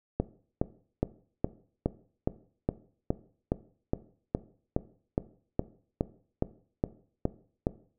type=click train; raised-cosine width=2 ms; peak=-12 dBFS; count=19; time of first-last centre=0.2-7.669 s; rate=2.41 Hz; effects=noise-tail reverb RT60 0.5 s tail -17 dB re dry